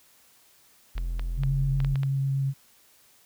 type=tone; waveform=triangle; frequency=42.55 Hz; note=F1; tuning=44 cents flat; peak=-25 dBFS; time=0.95-1.95 s; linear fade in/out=10 ms
type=clicks; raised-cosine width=0.3 ms; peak=-22 dBFS; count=7; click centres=0.98 / 1.195 / 1.435 / 1.803 / 1.847 / 1.957 / 2.033 s
type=tone with vibrato; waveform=sine; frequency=136.4 Hz; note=C#3; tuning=28 cents flat; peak=-23 dBFS; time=1.37-2.54 s; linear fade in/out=50 ms; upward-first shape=triangle; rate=8.1 Hz; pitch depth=10 cents each way
effects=white hiss -59 dBFS RMS until 3.25 s